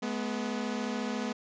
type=tone pair together; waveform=sawtooth; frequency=212.5 / 246.6 Hz; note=G#3 / B3; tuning=+40 / -2 cents; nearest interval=minor third; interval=258 cents; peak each=-30 / -30 dBFS; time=0.02-1.33 s; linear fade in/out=10 ms; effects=resampled to 16000 Hz